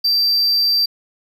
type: tone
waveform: triangle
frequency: 4688 Hz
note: D8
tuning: 4 cents flat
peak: -12 dBFS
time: 0.04-0.86 s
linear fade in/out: 10 ms
effects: none